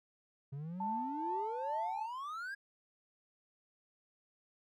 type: exponential sweep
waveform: triangle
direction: up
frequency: 134.1 to 1661.2 Hz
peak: -38 dBFS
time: 0.52-2.55 s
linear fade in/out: 10 ms
type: tone with tremolo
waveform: sine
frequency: 884 Hz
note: A5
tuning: 8 cents sharp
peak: -34 dBFS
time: 0.8-2.06 s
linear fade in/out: 5 ms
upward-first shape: sine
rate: 2.3 Hz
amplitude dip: 45%
effects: none